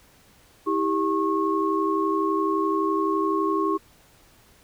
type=tone cluster; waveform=sine; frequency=323.7 / 395.5 / 1090 Hz; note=E4 / G4 / C#6; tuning=-31 / +15 / -29 cents; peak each=-25 dBFS; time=0.66-3.78 s; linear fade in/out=20 ms; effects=pink hiss -56 dBFS RMS until 4.63 s